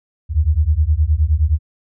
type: beating tone pair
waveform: sine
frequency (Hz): 72.2 / 81.8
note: D2 / E2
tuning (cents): -29 / -13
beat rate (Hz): 9.6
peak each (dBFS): -15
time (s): 0.29-1.59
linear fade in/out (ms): 50
effects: none